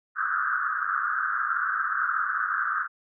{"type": "band-pass noise", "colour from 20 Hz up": "pink", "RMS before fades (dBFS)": -27, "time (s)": [0.15, 2.88], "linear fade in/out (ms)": 50, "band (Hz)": [1200, 1600], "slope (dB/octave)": 96, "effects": []}